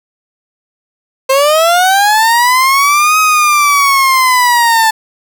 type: linear two-way sweep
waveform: 30% pulse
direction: up then down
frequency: 523.3 to 1269 to 877 Hz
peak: -4 dBFS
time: 1.29-4.91 s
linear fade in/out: 10 ms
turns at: 3.19 s
effects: none